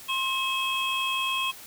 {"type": "tone cluster", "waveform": "triangle", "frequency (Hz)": [1062, 2577, 3256], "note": ["C6", "E7", "G#7"], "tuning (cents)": [25, -40, -35], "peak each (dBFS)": -28, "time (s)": [0.08, 1.52], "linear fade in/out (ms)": 20, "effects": ["white hiss -45 dBFS RMS until 1.66 s"]}